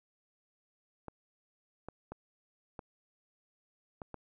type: clicks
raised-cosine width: 1 ms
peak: -28 dBFS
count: 6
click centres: 1.083 / 1.886 / 2.12 / 2.792 / 4.018 / 4.143 s
effects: none